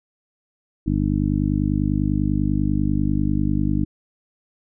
harmonic tone, 50.1 Hz, G1, 38 cents sharp, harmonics 1 / 2 / 3 / 4 / 5 / 6, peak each -25 / -25 / -25 / -25 / -25 / -25 dBFS, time 0.86-3.85 s, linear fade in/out 10 ms, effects none

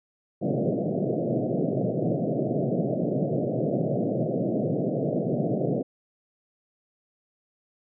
pink band-pass noise, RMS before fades -26 dBFS, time 0.41-5.83 s, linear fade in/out 20 ms, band 120 to 680 Hz, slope 96 dB/octave, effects none

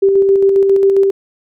sine tone with tremolo, 392 Hz, G4, in tune, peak -6 dBFS, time 0.02-1.11 s, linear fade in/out 10 ms, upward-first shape square, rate 7.4 Hz, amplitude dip 30%, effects none

